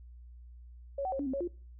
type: tone with pitch steps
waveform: sine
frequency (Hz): 556 / 755 / 541 / 284.5 / 262.3 / 553 / 349.7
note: C#5 / F#5 / C#5 / C#4 / C4 / C#5 / F4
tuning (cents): +5 / +35 / -42 / +45 / +4 / -4 / +2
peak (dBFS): -31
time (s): 0.98-1.477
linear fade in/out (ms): 5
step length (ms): 71
effects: noise-tail reverb RT60 0.4 s tail -23 dB re dry + added 60 Hz sine -48 dBFS peak until 1.79 s